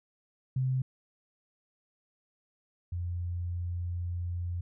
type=tone pair in turn; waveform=sine; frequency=130 / 87.52 Hz; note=C3 / F2; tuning=-11 / +4 cents; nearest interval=perfect fifth; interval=685 cents; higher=first; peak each=-26 / -31 dBFS; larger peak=first; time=0.56-0.82 / 2.92-4.61 s; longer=second; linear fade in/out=5 ms; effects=none